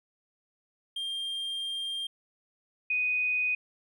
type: tone pair in turn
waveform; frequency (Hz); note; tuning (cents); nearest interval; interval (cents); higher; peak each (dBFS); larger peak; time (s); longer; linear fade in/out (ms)
triangle / sine; 3196 / 2491; G7 / D#7; +33 / +1; major third; 432; first; -30 / -25; second; 0.96-2.07 / 2.9-3.55; first; 5
effects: none